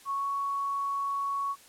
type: tone with pitch glide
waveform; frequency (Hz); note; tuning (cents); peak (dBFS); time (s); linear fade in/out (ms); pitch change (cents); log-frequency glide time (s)
sine; 1106 to 1114.3; C#6 to C#6; -4 to +9; -28; 0.05-1.56; 50; +13; 0.15-0.26
effects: white hiss -55 dBFS RMS until 1.68 s + low-pass 12000 Hz 12 dB/octave